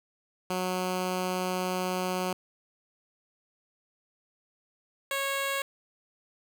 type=tone pair in turn; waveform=10% pulse; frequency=183.5 / 549.9 Hz; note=F#3 / C#5; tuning=-14 / -14 cents; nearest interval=octave + perfect fifth; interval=1900 cents; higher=second; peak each=-20 / -20 dBFS; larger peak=neither; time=0.5-2.33 / 5.11-5.62 s; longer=first; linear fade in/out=2 ms; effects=none